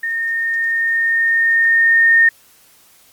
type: tone with level ramp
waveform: sine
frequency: 1832 Hz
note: A#6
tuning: 31 cents flat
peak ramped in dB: -18 to -7 dBFS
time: 0.03-2.29 s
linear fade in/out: 5 ms
effects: white hiss -50 dBFS RMS until 3.12 s + Opus 32 kbps